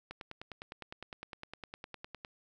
click train, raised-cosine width 0.3 ms, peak -27 dBFS, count 22, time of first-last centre 0.11-2.248 s, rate 9.82 Hz, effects none

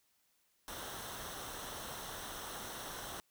pink noise with comb filter, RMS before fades -45 dBFS, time 0.68-3.2 s, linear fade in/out 0 ms, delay 0.42 ms, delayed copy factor -0.6, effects white hiss -75 dBFS RMS until 3.3 s

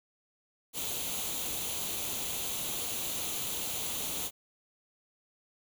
white noise with comb filter, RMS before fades -35 dBFS, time 0.73-4.31 s, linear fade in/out 50 ms, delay 0.29 ms, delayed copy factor +0.6, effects none

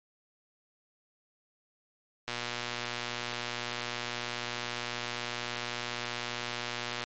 click train, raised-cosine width 0.2 ms, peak -16 dBFS, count 572, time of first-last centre 2.28-7.038 s, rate 120 Hz, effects low-pass 6000 Hz 12 dB/octave + MP3 48 kbps

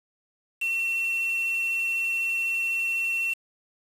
sine tone with quantisation, 2708 Hz, E7, 46 cents sharp, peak -24 dBFS, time 0.61-3.34 s, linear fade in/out 10 ms, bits 6, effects low-pass 12000 Hz 12 dB/octave

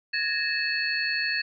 sine tone cluster, 1685 / 1837 / 2604 / 4374 Hz, G#6 / A#6 / E7 / C#8, +25 / -26 / -22 / -24 cents, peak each -30 dBFS, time 0.13-1.42 s, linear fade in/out 10 ms, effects none

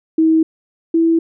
sine tone pair in turn, 320.5 / 329.5 Hz, E4 / E4, -49 / -1 cents, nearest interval unison, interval 48 cents, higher second, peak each -9 / -10 dBFS, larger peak first, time 0.18-0.43 / 0.94-1.19 s, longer neither, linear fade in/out 5 ms, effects none

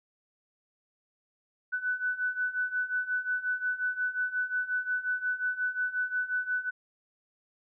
sine beating tone pair, 1492 / 1497.6 Hz, F#6 / F#6, +14 / +20 cents, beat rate 5.6 Hz, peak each -33 / -30 dBFS, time 1.72-6.71 s, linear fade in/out 20 ms, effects none

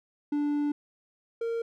triangle tone pair in turn, 292.4 / 461.5 Hz, D4 / A#4, -7 / -17 cents, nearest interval minor sixth, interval 790 cents, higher second, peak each -23 / -26 dBFS, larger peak first, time 0.32-0.72 / 1.41-1.62 s, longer first, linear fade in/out 5 ms, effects none

